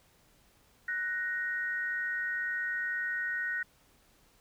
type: tone pair together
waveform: sine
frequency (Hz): 1485 / 1871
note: F#6 / A#6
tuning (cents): +6 / +6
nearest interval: major third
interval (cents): 400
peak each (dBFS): -34 / -33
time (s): 0.88-3.63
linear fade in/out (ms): 5
effects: pink hiss -65 dBFS RMS until 4.4 s